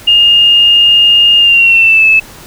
sine tone with pitch glide, 2831 to 2611 Hz, F7 to E7, +23 to -17 cents, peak -3 dBFS, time 0.07-2.2 s, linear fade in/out 10 ms, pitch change -140 cents, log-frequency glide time 1.38-2.06 s, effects pink hiss -33 dBFS RMS until 2.46 s

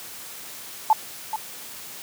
sine tone with echo, 873 Hz, A5, 14 cents flat, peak -12 dBFS, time 0.9-0.93 s, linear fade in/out 2 ms, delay 430 ms, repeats 1, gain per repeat -11 dB, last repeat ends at 1.36 s, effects white hiss -39 dBFS RMS until 2.02 s + high-pass 100 Hz 12 dB/octave

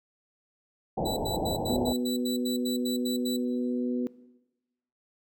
white low-pass noise, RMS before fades -30 dBFS, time 0.97-1.93 s, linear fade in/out 10 ms, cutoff 870 Hz, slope 96 dB/octave
sawtooth tone bursts, 3951 Hz, B7, in tune, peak -30 dBFS, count 12, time 1.05-3.37 s, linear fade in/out 10 ms, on 120 ms, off 80 ms
harmonic tone, 123.47 Hz, B2, in tune, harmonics 2 / 3 / 4, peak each -27 / -34 / -36 dBFS, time 1.7-4.07 s, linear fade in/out 0 ms
effects noise-tail reverb RT60 1.0 s tail -19 dB re dry

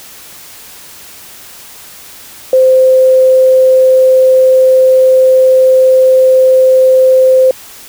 sine tone, 519 Hz, C5, 14 cents flat, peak -3 dBFS, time 2.53-7.51 s, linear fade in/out 2 ms, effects white hiss -33 dBFS RMS until 7.88 s

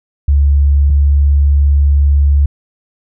sine tone pair in turn, 70.9 / 71.19 Hz, C#2 / C#2, +40 / +47 cents, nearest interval unison, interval 7 cents, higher second, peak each -6 dBFS, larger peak neither, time 0.28-0.9 / 0.9-2.46 s, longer second, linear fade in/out 5 ms, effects none

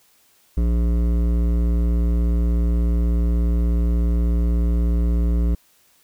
sine tone with hard clipping, 58.27 Hz, A#1, in tune, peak -18 dBFS, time 0.57-5.55 s, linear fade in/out 5 ms, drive 13 dB, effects white hiss -58 dBFS RMS until 6.03 s

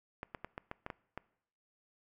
clicks, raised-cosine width 0.5 ms, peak -25 dBFS, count 8, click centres 0.231 / 0.348 / 0.446 / 0.579 / 0.714 / 0.864 / 0.902 / 1.176 s, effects noise-tail reverb RT60 0.7 s tail -22 dB re dry

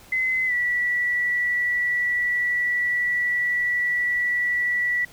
sine tone with pitch glide, 2042 to 1952 Hz, C7 to B6, -43 to -21 cents, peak -20 dBFS, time 0.12-5.05 s, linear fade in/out 5 ms, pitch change -78 cents, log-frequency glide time 0.46-0.53 s, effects pink hiss -49 dBFS RMS until 5.12 s

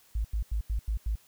sine tone bursts, 54 Hz, A1, 32 cents flat, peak -26 dBFS, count 6, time 0.15-1.156 s, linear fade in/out 5 ms, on 96 ms, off 86 ms, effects white hiss -61 dBFS RMS until 1.27 s

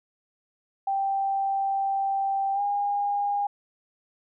sine tone with pitch glide, 784 to 812.1 Hz, G5 to G#5, 0 to -39 cents, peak -23 dBFS, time 0.87-3.47 s, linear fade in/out 5 ms, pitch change +61 cents, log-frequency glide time 2.54-2.61 s, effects none

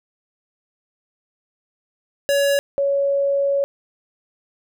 square / sine tone pair in turn, 563 / 558.5 Hz, C#5 / C#5, +27 / +13 cents, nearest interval unison, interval 14 cents, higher first, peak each -16 dBFS, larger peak neither, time 2.29-2.59 / 2.78-3.64 s, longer second, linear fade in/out 0 ms, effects none

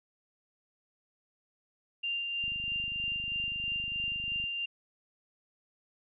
sine tone with tremolo, 2790 Hz, F7, 2 cents flat, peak -30 dBFS, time 2.03-4.66 s, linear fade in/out 10 ms, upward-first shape sine, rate 3.1 Hz, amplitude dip 30%
click train, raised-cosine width 5 ms, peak -37 dBFS, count 51, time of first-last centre 2.44-4.44 s, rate 25 Hz
effects none

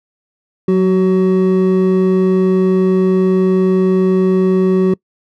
triangle tone pair together, 185 / 375.8 Hz, F#3 / F#4, 0 / +27 cents, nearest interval octave, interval 1227 cents, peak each -10 dBFS, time 0.68-4.94 s, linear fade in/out 5 ms, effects noise-tail reverb RT60 0.1 s tail -25 dB re dry

